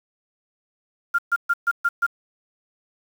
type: tone bursts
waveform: sine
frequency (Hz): 1396.9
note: F6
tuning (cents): 0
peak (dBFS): -16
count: 6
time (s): 1.14-2.066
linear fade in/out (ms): 10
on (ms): 46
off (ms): 130
effects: 7-bit